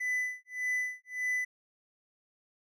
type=tone with tremolo; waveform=triangle; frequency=1999 Hz; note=B6; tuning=20 cents sharp; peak=-26 dBFS; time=0-1.45 s; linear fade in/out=10 ms; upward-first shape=sine; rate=1.7 Hz; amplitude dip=100%; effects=none